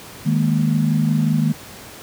sine chord, D# suspended fourth, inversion none, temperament equal, 155.56 / 207.7 / 233.1 Hz, D#3 / G#3 / A#3, 0 / 0 / 0 cents, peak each -17 / -21 / -20 dBFS, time 0.25-1.53 s, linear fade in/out 20 ms, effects pink hiss -38 dBFS RMS until 2.02 s + high-pass 80 Hz 12 dB/octave

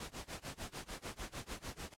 pink noise with tremolo, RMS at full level -43 dBFS, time 0-1.94 s, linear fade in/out 2 ms, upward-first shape sine, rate 6.7 Hz, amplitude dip 95%, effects low-pass 10000 Hz 12 dB/octave + AAC 64 kbps

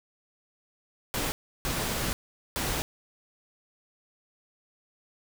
pink noise bursts at uneven times, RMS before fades -30 dBFS, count 3, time 1.14-1.32 / 1.65-2.13 / 2.56-2.82 s, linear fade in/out 0 ms, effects none

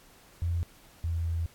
sine tone pair in turn, 85.3 / 83.35 Hz, F2 / E2, -40 / +20 cents, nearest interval unison, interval 40 cents, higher first, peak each -26 / -27 dBFS, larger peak first, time 0.42-0.63 / 1.04-1.46 s, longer second, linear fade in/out 0 ms, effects pink hiss -57 dBFS RMS until 1.54 s + AAC 64 kbps

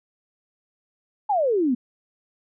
sine exponential sweep, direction down, 876 to 232.5 Hz, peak -18 dBFS, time 1.29-1.75 s, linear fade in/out 10 ms, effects none

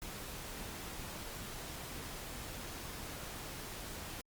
pink noise, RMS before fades -45 dBFS, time 0.02-4.21 s, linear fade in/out 0 ms, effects Opus 48 kbps

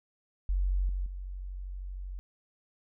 sine tone with level steps, 46.4 Hz, F#1, 6 cents sharp, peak -25 / -29 / -36 dBFS, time 0.49-2.19 s, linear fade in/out 0 ms, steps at 0.89 / 1.06 s, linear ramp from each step 2 ms, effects none

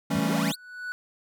square chord, A dominant seventh, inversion second, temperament equal, 164.81 / 196 / 220 / 277.2 Hz, E3 / G3 / A3 / C#4, 0 / 0 / 0 / 0 cents, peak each -30 dBFS, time 0.1-0.52 s, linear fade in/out 10 ms
sawtooth exponential sweep, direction up, 73.42 to 4978 Hz, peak -28 dBFS, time 0.14-0.56 s, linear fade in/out 20 ms
triangle tone with exponential growth, 1480 Hz, F#6, in tune, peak -27 dBFS, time 0.23-0.92 s, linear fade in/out 0 ms, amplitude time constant 150 ms
effects none

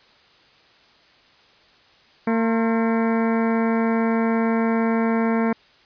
harmonic tone with a mistuned harmonic, 227.2 Hz, A#3, 44 cents flat, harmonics 1 / 2 / 3 / 4 / 5 / 6 / 7 / 8 / 9 / 10, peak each -19 / -25 / -29 / -31 / -33 / -35 / -36 / -37 / -38 / -39 dBFS, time 2.27-5.53 s, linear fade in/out 5 ms, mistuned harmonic 5, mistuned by -98 cents, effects white hiss -54 dBFS RMS until 5.85 s + resampled to 11025 Hz

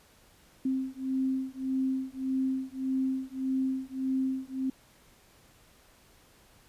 sine beating tone pair, 262.5 / 264.2 Hz, C4 / C4, +6 / +17 cents, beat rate 1.7 Hz, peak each -31 / -31 dBFS, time 0.65-4.7 s, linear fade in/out 5 ms, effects pink hiss -60 dBFS RMS until 6.68 s + resampled to 32000 Hz

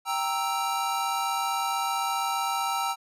square chord, E diminished, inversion first, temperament equal, 784 / 932.3 / 1318.5 Hz, G5 / Bb5 / E6, 0 / 0 / 0 cents, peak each -31 dBFS, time 0.05-2.96 s, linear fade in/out 50 ms, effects resampled to 32000 Hz

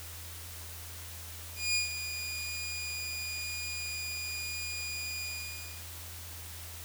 20% pulse tone with ADSR envelope, 2443 Hz, D#7, 32 cents flat, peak -21 dBFS, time 1.55-5.87 s, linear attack 200 ms, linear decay 130 ms, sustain -10 dB, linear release 640 ms, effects added 84 Hz sine -46 dBFS peak until 6.84 s + white hiss -46 dBFS RMS until 6.84 s

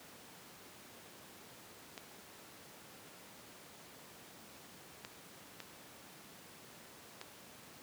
clicks, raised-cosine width 0.2 ms, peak -27 dBFS, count 4, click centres 1.978 / 5.049 / 5.603 / 7.214 s, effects pink hiss -55 dBFS RMS until 7.82 s + high-pass 150 Hz 12 dB/octave

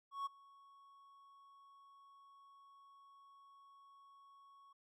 triangle tone with ADSR envelope, 1108.7 Hz, C#6, in tune, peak -35 dBFS, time 0.11-4.73 s, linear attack 150 ms, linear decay 15 ms, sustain -24 dB, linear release 7 ms, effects none

